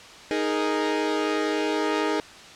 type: chord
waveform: sawtooth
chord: D# suspended fourth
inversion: none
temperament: equal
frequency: 311.1 / 415.3 / 466.2 Hz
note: D#4 / G#4 / A#4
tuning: 0 / 0 / 0 cents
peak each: -22 / -23 / -26 dBFS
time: 0.31-2.2 s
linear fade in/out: 0 ms
effects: white hiss -44 dBFS RMS until 2.55 s + low-pass 5000 Hz 12 dB/octave